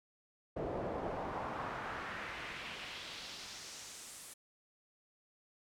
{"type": "noise with band-pass filter sweep", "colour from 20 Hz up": "brown", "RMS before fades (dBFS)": -43, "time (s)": [0.56, 4.34], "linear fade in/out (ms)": 10, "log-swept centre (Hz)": [480, 10000], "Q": 1.6, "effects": []}